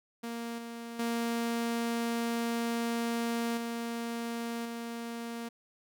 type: tone with level steps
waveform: sawtooth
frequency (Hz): 233.1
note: A#3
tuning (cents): 0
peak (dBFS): -32 / -36 / -26 / -30 / -33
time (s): 0.23-5.49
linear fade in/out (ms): 10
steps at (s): 0.58 / 0.99 / 3.57 / 4.65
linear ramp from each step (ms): 5
effects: none